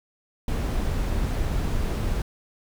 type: noise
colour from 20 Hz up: brown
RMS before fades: -25 dBFS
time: 0.48-2.22 s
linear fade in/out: 2 ms
effects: none